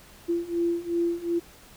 sine beating tone pair, 340 / 342.7 Hz, F4 / F4, -46 / -33 cents, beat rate 2.7 Hz, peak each -28 / -26 dBFS, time 0.28-1.4 s, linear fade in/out 20 ms, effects pink hiss -51 dBFS RMS until 1.76 s

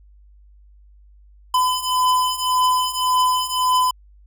square beating tone pair, 1009 / 1010.8 Hz, B5 / B5, +37 / +40 cents, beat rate 1.8 Hz, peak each -22 / -19 dBFS, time 1.54-3.91 s, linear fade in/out 5 ms, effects added 50 Hz sine -46 dBFS peak until 4.26 s

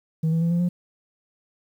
sine tone with pitch steps, 160 / 164.02 / 168.15 / 172.38 / 176.71 Hz, D#3 / E3 / E3 / F3 / F3, +49 / -8 / +35 / -22 / +21 cents, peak -16 dBFS, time 0.23-0.69 s, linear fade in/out 10 ms, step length 92 ms, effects tanh soft clip ceiling -18 dBFS + 9-bit

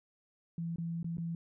sine tone with dropouts, 167.5 Hz, E3, 28 cents sharp, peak -34 dBFS, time 0.58-1.35 s, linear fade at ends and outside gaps 2 ms, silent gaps 0.76-0.783 / 1.03-1.044 / 1.171-1.182 s, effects none

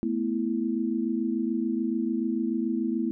sine chord, A suspended second, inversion none, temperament equal, 220 / 246.9 / 329.6 Hz, A3 / B3 / E4, 0 / 0 / 0 cents, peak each -29 dBFS, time 0.03-3.11 s, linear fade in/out 0 ms, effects none

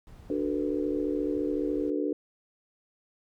brown noise, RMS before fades -48 dBFS, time 0.07-1.9 s, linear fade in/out 0 ms
sine chord, B minor seventh, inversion first, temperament just, 296.3 / 370.4 / 444.5 / 493.9 Hz, D4 / F#4 / A4 / B4, +15 / +2 / +18 / 0 cents, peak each -29 / -33 / -33 / -35 dBFS, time 0.3-2.13 s, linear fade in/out 2 ms
effects none

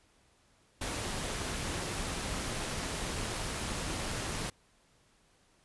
pink noise with amplitude modulation, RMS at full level -34 dBFS, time 0.81-4.5 s, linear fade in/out 5 ms, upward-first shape sine, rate 214 Hz, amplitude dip 45%, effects pink hiss -67 dBFS RMS until 5.64 s + resampled to 24000 Hz

